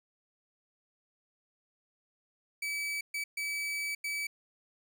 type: tone bursts at uneven times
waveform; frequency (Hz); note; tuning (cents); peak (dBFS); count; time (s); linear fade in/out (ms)
40% pulse; 2294; D7; -41; -32; 4; 2.62-3.01 / 3.14-3.24 / 3.37-3.95 / 4.04-4.27; 5
effects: none